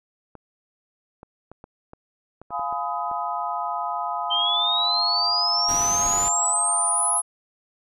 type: clicks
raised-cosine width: 1 ms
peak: -27 dBFS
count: 10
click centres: 0.353 / 1.231 / 1.516 / 1.641 / 1.934 / 2.416 / 2.506 / 2.595 / 2.726 / 3.114 s
type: chord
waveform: sine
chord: F half-diminished seventh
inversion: none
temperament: just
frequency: 698.5 / 838.1 / 1005.8 / 1257.2 Hz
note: F5 / Ab5 / Cb6 / Eb6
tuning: 0 / +16 / +31 / +18 cents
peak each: -30 dBFS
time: 2.5-7.22 s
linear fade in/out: 50 ms
type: exponential sweep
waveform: sine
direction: up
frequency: 3107 to 10800 Hz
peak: -20 dBFS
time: 4.3-7.22 s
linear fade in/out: 20 ms
type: noise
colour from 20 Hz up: pink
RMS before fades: -33 dBFS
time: 5.68-6.29 s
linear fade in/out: 10 ms
effects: resampled to 32000 Hz